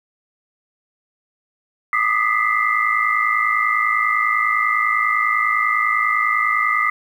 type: tone cluster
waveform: sine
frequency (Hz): 1202 / 1252 / 1975 / 2085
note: D6 / D#6 / B6 / C7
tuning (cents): +40 / +10 / 0 / -7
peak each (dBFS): -21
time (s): 1.93-6.9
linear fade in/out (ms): 2
effects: 8-bit